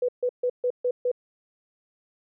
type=tone bursts; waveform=sine; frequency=494.6 Hz; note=B4; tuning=3 cents sharp; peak=-21 dBFS; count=6; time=0.02-1.116 s; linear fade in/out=5 ms; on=66 ms; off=140 ms; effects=none